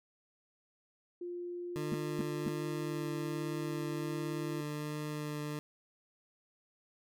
sine tone with pitch glide, 351.4 to 339 Hz, F4 to E4, +11 to +49 cents, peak -38 dBFS, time 1.21-4.61 s, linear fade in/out 5 ms, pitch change -62 cents, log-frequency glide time 2.39-3.12 s
20% pulse tone with vibrato, 150 Hz, D3, 37 cents sharp, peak -32 dBFS, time 1.76-5.59 s, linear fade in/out 0 ms, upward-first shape triangle, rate 1.3 Hz, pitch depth 12 cents each way
sine tone bursts, 222.3 Hz, A3, 18 cents sharp, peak -31 dBFS, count 3, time 1.92-2.483 s, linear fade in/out 0 ms, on 21 ms, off 250 ms
effects none

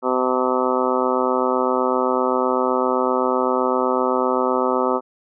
harmonic tone, 127.8 Hz, C3, 40 cents flat, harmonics 2 / 3 / 4 / 5 / 6 / 7 / 8 / 9 / 10, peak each -25 / -23 / -23 / -27 / -31 / -25 / -30 / -26 / -27 dBFS, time 0.02-5.01 s, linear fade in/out 50 ms, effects none

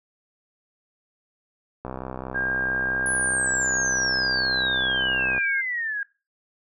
click train, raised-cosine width 1 ms, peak -18 dBFS, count 229, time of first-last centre 1.85-5.379 s, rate 64.6 Hz
sine tone, 1607 Hz, G6, 43 cents sharp, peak -23 dBFS, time 2.34-5.62 s, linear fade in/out 20 ms
sine exponential sweep, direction down, 10420 to 1612 Hz, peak -25 dBFS, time 3.06-6.03 s, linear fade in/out 2 ms
effects noise-tail reverb RT60 0.3 s tail -21 dB re dry

